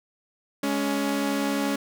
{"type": "tone pair together", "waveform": "sawtooth", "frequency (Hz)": [208.5, 279.8], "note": ["G#3", "C#4"], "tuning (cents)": [7, 16], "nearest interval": "perfect fourth", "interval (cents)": 509, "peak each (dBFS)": [-25, -21], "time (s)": [0.63, 1.76], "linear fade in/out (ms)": 5, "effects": []}